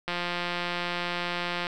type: click train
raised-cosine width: 0.3 ms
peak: -14 dBFS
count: 279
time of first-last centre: 0.08-1.669 s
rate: 175 Hz
effects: none